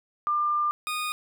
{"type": "tone pair in turn", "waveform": ["sine", "20% pulse"], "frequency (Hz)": [1196, 1233.2], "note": ["D6", "D#6"], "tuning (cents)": [31, -16], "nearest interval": "minor second", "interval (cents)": 53, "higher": "second", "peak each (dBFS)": [-22, -23], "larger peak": "first", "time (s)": [[0.27, 0.71], [0.87, 1.12]], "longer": "first", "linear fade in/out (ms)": 0, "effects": []}